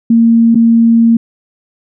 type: tone with dropouts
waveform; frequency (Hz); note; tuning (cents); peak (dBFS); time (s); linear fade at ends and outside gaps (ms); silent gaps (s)
sine; 230; A#3; -23; -4; 0.1-1.17; 5; 0.547-0.554
effects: none